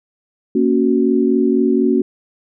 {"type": "chord", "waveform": "sine", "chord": "F# major", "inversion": "first", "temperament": "equal", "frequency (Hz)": [233.1, 277.2, 370], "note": ["A#3", "C#4", "F#4"], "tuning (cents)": [0, 0, 0], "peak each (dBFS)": -16, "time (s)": [0.55, 2.02], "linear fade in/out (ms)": 5, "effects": []}